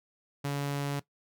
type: tone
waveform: sawtooth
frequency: 142 Hz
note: C#3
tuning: 42 cents sharp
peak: -26 dBFS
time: 0.44-1 s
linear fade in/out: 10 ms
effects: noise-tail reverb RT60 0.1 s tail -17 dB re dry